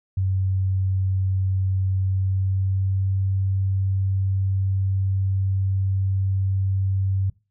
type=tone with pitch glide; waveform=sine; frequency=95 to 96.27 Hz; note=F#2 to G2; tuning=+46 to -31 cents; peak=-19 dBFS; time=0.17-7.3 s; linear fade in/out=5 ms; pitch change=+23 cents; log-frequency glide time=1.98-3.15 s; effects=noise-tail reverb RT60 0.3 s tail -22 dB re dry